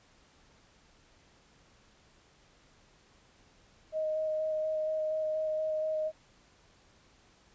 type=tone with vibrato; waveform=sine; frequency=624 Hz; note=D#5; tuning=5 cents sharp; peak=-29 dBFS; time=3.92-6.12 s; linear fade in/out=50 ms; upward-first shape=square; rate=4.2 Hz; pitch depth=9 cents each way; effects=pink hiss -63 dBFS RMS until 7.54 s + resampled to 16000 Hz